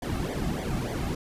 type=noise with flanger; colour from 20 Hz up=brown; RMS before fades=-30 dBFS; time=0.02-1.15 s; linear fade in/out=5 ms; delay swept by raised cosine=0.73 to 2.13 ms; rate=3.4 Hz; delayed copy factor=-0.85; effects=resampled to 32000 Hz

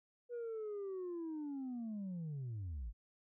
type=linear sweep; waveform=sine; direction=down; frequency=487.6 to 46.25 Hz; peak=-38 dBFS; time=0.29-2.93 s; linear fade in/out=50 ms; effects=tanh soft clip ceiling -39 dBFS

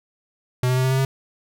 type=tone with pitch steps; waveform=square; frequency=125.9 / 127.51 / 129.14 / 130.79 / 132.47 / 134.16 Hz; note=B2 / C3 / C3 / C3 / C3 / C3; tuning=+34 / -44 / -22 / 0 / +22 / +44 cents; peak=-18 dBFS; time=0.63-1.05 s; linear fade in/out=2 ms; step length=70 ms; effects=none

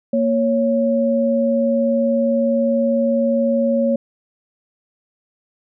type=tone pair together; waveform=sine; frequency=233.1 / 554.4 Hz; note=A#3 / C#5; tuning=0 / 0 cents; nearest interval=octave + minor third; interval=1500 cents; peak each=-17 dBFS; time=0.13-3.96 s; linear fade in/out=5 ms; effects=none

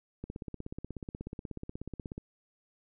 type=click train; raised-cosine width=3 ms; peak=-26 dBFS; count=33; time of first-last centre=0.24-2.179 s; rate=16.5 Hz; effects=none

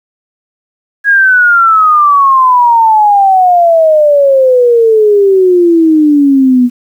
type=exponential sweep; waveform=sine; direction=down; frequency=1661.2 to 241.6 Hz; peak=-3 dBFS; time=1.04-6.7 s; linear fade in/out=50 ms; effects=7-bit

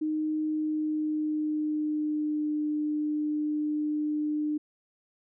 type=tone with pitch glide; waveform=sine; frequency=309 to 301.1 Hz; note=D#4 to D4; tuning=-12 to +43 cents; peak=-26 dBFS; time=0.01-4.58 s; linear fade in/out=10 ms; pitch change=-45 cents; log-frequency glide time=0.43-2.58 s; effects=none

